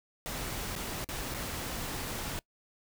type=noise with dropouts; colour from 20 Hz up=pink; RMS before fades=-37 dBFS; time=0.26-2.39 s; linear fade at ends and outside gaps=0 ms; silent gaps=0.754-0.762 / 1.044-1.089 / 1.34-1.346 s; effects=noise-tail reverb RT60 0.1 s tail -23 dB re dry